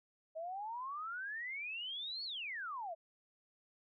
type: exponential two-way sweep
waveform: sine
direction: up then down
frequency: 625 to 4483 to 625 Hz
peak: -40 dBFS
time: 0.35-2.95 s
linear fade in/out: 20 ms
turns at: 2.24 s
effects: none